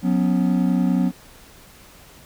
triangle chord, F# suspended fourth, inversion none, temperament equal with one note detuned, 182.45 / 246.9 / 277.2 Hz, F#3 / B3 / C#4, -24 / 0 / 0 cents, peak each -17 / -19 / -22 dBFS, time 0.02-1.12 s, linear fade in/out 50 ms, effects pink hiss -47 dBFS RMS until 2.25 s

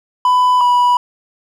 triangle tone pair in turn, 998 / 980.3 Hz, B5 / B5, +18 / -13 cents, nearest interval unison, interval 31 cents, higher first, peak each -7 dBFS, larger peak neither, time 0.25-0.61 / 0.61-0.97 s, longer neither, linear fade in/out 2 ms, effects none

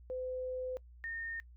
sine tone pair in turn, 510 / 1831.1 Hz, C5 / A#6, -44 / -31 cents, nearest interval octave + minor seventh, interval 2213 cents, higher second, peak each -36 / -38 dBFS, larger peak first, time 0.1-0.77 / 1.04-1.4 s, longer first, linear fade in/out 0 ms, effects noise-tail reverb RT60 0.1 s tail -22 dB re dry + added 60 Hz sine -53 dBFS peak until 1.56 s

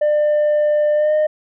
sine tone with pitch glide, 598 to 612 Hz, D5 to D#5, +31 to -29 cents, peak -10 dBFS, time 0.01-1.27 s, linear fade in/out 10 ms, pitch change +40 cents, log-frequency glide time 0.94-1.14 s, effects tanh soft clip ceiling -12 dBFS

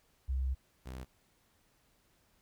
sine / sawtooth tone pair in turn, 65.4 / 63.94 Hz, C2 / C2, 0 / -39 cents, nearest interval unison, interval 39 cents, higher first, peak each -30 / -38 dBFS, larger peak first, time 0.28-0.55 / 0.85-1.05 s, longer first, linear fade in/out 20 ms, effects pink hiss -71 dBFS RMS until 2.41 s

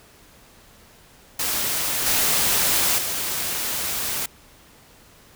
white noise with level steps, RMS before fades -24 / -20 / -26 dBFS, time 1.39-4.26 s, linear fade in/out 5 ms, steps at 2.06 / 2.98 s, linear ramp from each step 5 ms, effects pink hiss -51 dBFS RMS until 5.35 s

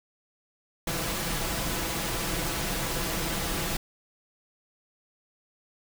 pink noise with comb filter, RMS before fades -30 dBFS, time 0.87-3.77 s, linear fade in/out 5 ms, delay 6 ms, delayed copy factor +0.5, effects none

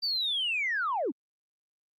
sine linear sweep, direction down, 4699 to 213.8 Hz, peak -26 dBFS, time 0.02-1.12 s, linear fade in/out 20 ms, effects tanh soft clip ceiling -22 dBFS + Opus 32 kbps

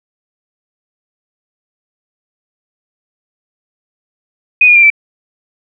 sine tone with pitch steps, 2489 / 2434 / 2379 / 2326 Hz, D#7 / D#7 / D7 / D7, 0 / -39 / +22 / -17 cents, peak -3 dBFS, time 4.61-4.902 s, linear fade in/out 5 ms, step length 73 ms, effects none

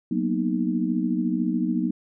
sine chord, B major seventh, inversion second, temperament equal, 185 / 233.1 / 246.9 / 311.1 Hz, F#3 / A#3 / B3 / D#4, 0 / 0 / 0 / 0 cents, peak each -27 dBFS, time 0.11-1.91 s, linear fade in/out 5 ms, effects none

